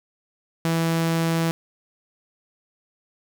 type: tone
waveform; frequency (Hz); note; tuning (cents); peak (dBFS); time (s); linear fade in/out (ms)
sawtooth; 164.8; E3; 0; -16; 0.65-1.51; 0
effects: 8-bit